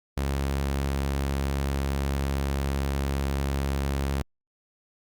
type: tone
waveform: sawtooth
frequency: 68.9 Hz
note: C#2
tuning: 10 cents flat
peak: -21 dBFS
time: 0.17-4.22 s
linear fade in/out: 0 ms
effects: Opus 48 kbps